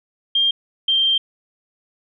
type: tone pair in turn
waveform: sine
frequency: 3200 / 3163 Hz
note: G7 / G7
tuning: +35 / +15 cents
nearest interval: unison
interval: 20 cents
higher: first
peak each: -14 dBFS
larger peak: neither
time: 0.35-0.51 / 0.88-1.18 s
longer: second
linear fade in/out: 5 ms
effects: none